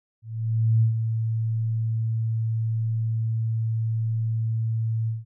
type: tone with ADSR envelope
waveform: sine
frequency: 112.4 Hz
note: A2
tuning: 37 cents sharp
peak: -15 dBFS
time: 0.22-5.25 s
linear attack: 600 ms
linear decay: 110 ms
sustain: -7 dB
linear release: 170 ms
effects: none